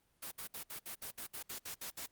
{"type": "noise bursts", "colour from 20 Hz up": "white", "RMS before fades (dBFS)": -44, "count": 12, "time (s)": [0.22, 2.065], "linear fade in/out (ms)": 10, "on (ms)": 96, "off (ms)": 63, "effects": ["pink hiss -75 dBFS RMS until 2.11 s", "Opus 32 kbps"]}